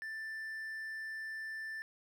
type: tone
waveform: triangle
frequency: 1770 Hz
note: A6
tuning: 10 cents sharp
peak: -38 dBFS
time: 0.02-1.82 s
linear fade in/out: 0 ms
effects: none